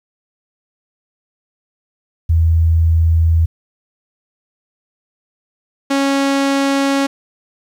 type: tone pair in turn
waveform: sine / sawtooth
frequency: 82 / 275.8 Hz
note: E2 / C#4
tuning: -9 / -9 cents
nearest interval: octave + major sixth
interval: 2100 cents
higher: second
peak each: -9 dBFS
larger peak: neither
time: 2.29-3.46 / 5.9-7.07 s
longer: neither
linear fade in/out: 10 ms
effects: low-pass 8000 Hz 12 dB/octave + 8-bit